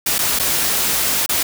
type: noise with dropouts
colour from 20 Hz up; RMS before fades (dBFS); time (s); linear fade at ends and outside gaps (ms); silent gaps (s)
white; -18; 0.06-1.43; 5; 0.183-0.189 / 0.39-0.396 / 1.262-1.291
effects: none